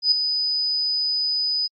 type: tone with ADSR envelope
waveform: sine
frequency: 4987 Hz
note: D#8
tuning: 3 cents sharp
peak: -12 dBFS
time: 0.02-1.68 s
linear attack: 98 ms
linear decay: 4 ms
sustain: -8 dB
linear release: 23 ms
effects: AAC 48 kbps